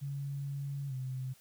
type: tone with pitch glide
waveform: sine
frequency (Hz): 140 to 129.87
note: C#3 to C3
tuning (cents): +18 to -13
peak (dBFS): -35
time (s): 0.01-1.34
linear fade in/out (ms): 20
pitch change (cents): -131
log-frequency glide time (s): 0.88-0.93
effects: white hiss -63 dBFS RMS until 1.4 s